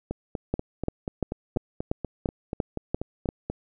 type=two click trains; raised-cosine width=2 ms; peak=-16 / -11 dBFS; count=15 / 9; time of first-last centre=0.11-3.5 / 0.54-3.289 s; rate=4.13 / 2.91 Hz; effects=none